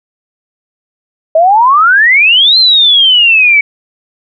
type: exponential two-way sweep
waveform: sine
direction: up then down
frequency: 622.3 to 4191 to 2244 Hz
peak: -3 dBFS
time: 1.35-3.61 s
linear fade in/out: 5 ms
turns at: 2.58 s
effects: none